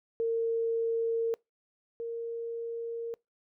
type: tone pair in turn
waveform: sine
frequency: 457.7 / 463.3 Hz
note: A#4 / A#4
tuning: -32 / -11 cents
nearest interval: unison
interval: 21 cents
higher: second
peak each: -26 / -33 dBFS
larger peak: first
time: 0.2-1.34 / 2-3.14 s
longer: neither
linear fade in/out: 0 ms
effects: noise-tail reverb RT60 0.2 s tail -25 dB re dry